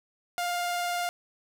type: tone with vibrato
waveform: sawtooth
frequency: 704 Hz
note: F5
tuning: 14 cents sharp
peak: -24 dBFS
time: 0.38-1.09 s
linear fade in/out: 0 ms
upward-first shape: triangle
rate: 20 Hz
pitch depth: 23 cents each way
effects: none